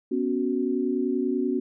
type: chord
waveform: sine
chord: B suspended second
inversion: none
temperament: equal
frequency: 246.9 / 277.2 / 370 Hz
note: B3 / C#4 / F#4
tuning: 0 / 0 / 0 cents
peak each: -27 dBFS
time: 0.11-1.6 s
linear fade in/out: 10 ms
effects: none